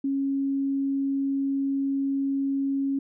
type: tone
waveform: sine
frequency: 274.5 Hz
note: C#4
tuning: 17 cents flat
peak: -23 dBFS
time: 0.04-2.99 s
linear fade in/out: 5 ms
effects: none